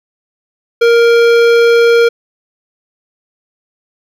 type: tone with hard clipping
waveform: sine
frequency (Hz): 467.6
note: A#4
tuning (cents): +5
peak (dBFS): -7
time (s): 0.81-2.09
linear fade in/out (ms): 10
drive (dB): 15
effects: none